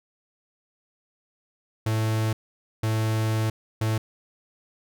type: tone bursts at uneven times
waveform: 45% pulse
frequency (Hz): 110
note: A2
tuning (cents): 0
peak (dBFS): -22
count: 3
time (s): 1.86-2.33 / 2.83-3.5 / 3.81-3.98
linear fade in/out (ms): 5
effects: none